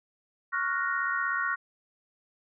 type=chord; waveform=sine; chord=Gb major seventh; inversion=second; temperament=equal with one note detuned; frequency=1108.7 / 1396.9 / 1473.2 / 1864.7 Hz; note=Db6 / F6 / Gb6 / Bb6; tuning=0 / 0 / -8 / 0 cents; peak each=-32 dBFS; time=0.52-1.56 s; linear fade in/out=20 ms; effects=none